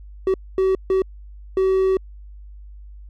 triangle tone bursts at uneven times, 380.1 Hz, F#4, 47 cents sharp, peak -13 dBFS, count 4, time 0.27-0.34 / 0.58-0.75 / 0.9-1.02 / 1.57-1.97 s, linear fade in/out 2 ms, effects added 50 Hz sine -37 dBFS peak until 3.09 s

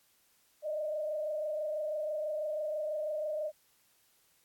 sine tone with frequency modulation, 611 Hz, D#5, 32 cents flat, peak -32 dBFS, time 0.62-3.52 s, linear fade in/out 50 ms, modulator 26.1 Hz, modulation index 0.82, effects white hiss -69 dBFS RMS until 4.44 s + AAC 64 kbps

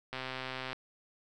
click train, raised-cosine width 0.3 ms, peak -22 dBFS, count 79, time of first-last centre 0.13-0.73 s, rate 130 Hz, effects none

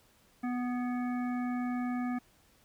harmonic tone with a mistuned harmonic, 246.9 Hz, B3, in tune, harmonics 1 / 3 / 5 / 7 / 9, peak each -31 / -41 / -45 / -48 / -50 dBFS, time 0.43-2.19 s, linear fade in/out 10 ms, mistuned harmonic 7, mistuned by -23 cents, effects pink hiss -65 dBFS RMS until 2.64 s

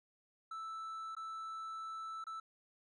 triangle tone with dropouts, 1318.5 Hz, E6, in tune, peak -40 dBFS, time 0.51-2.4 s, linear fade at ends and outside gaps 5 ms, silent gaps 1.151-1.166 / 2.241-2.267 s, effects resampled to 24000 Hz

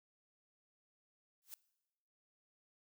blue noise with exponential growth, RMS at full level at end -45 dBFS, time 1.42-1.54 s, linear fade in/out 0 ms, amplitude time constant 24 ms, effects noise-tail reverb RT60 1.0 s tail -21 dB re dry

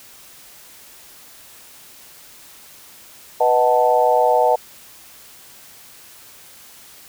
sine chord, B dominant seventh, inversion none, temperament equal, 493.9 / 622.3 / 740 / 880 Hz, B4 / D#5 / F#5 / A5, 0 / 0 / 0 / 0 cents, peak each -18 dBFS, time 3.4-4.56 s, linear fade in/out 10 ms, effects white hiss -44 dBFS RMS until 7.08 s

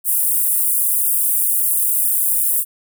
pink high-pass noise, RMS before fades -17 dBFS, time 0.04-2.65 s, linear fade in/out 50 ms, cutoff 9200 Hz, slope 48 dB/octave, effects none

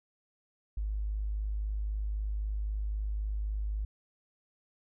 triangle tone with tanh clipping, 51.91 Hz, G#1, in tune, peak -30 dBFS, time 0.77-3.85 s, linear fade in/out 5 ms, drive 3 dB, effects none

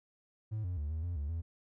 triangle tone with pitch steps, 108.5 / 89.7 / 73.8 / 79.5 / 87.4 / 72.2 / 83 Hz, A2 / F2 / D2 / D#2 / F2 / D2 / E2, -24 / +47 / +9 / +38 / +2 / -29 / +12 cents, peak -31 dBFS, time 0.51-1.42 s, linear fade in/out 20 ms, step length 130 ms, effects tanh soft clip ceiling -28 dBFS

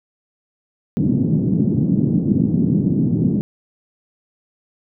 pink band-pass noise, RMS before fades -17 dBFS, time 0.97-3.41 s, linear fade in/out 0 ms, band 140 to 270 Hz, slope 24 dB/octave, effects none

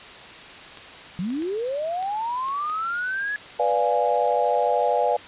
clicks, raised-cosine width 0.2 ms, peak -23 dBFS, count 6, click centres 0.773 / 1.304 / 1.422 / 2.027 / 2.485 / 2.698 s
sine linear sweep, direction up, 164.81 to 1705 Hz, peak -24 dBFS, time 1.19-3.36 s, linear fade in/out 0 ms
sine chord, B diminished seventh, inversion none, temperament equal, 493.9 / 587.3 / 698.5 / 830.6 Hz, B4 / D5 / F5 / Ab5, 0 / 0 / 0 / 0 cents, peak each -24 dBFS, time 3.59-5.17 s, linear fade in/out 10 ms
effects white hiss -41 dBFS RMS until 5.27 s + resampled to 8000 Hz

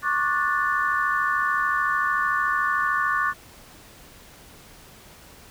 sine chord, D major seventh, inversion third, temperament just, 1101.2 / 1174.7 / 1468.3 / 1762 Hz, C#6 / D6 / F#6 / A6, -12 / 0 / -14 / +2 cents, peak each -26 dBFS, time 0.02-3.34 s, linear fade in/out 50 ms, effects pink hiss -48 dBFS RMS until 5.5 s

